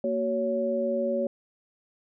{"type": "tone cluster", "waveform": "sine", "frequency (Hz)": [233, 375.1, 561], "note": ["A#3", "F#4", "C#5"], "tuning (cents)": [-1, 24, 21], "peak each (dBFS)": [-30, -32, -26], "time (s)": [0.04, 1.27], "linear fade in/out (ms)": 2, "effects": []}